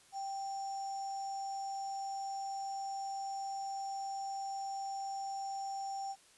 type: tone with sample-and-hold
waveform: sine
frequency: 784 Hz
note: G5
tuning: in tune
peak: -37 dBFS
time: 0.12-6.16 s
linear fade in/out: 50 ms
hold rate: 6300 Hz
effects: white hiss -63 dBFS RMS until 6.37 s + resampled to 24000 Hz